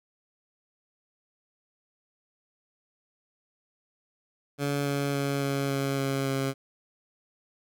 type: tone with pitch steps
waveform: 15% pulse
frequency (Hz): 142.3 / 141.15 / 140.02 / 138.89 / 137.77 / 136.66 / 135.56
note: C#3 / C#3 / C#3 / C#3 / C#3 / C#3 / C#3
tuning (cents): +46 / +32 / +18 / +4 / -10 / -24 / -38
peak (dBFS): -20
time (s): 4.58-6.54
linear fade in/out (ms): 50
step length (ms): 280
effects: none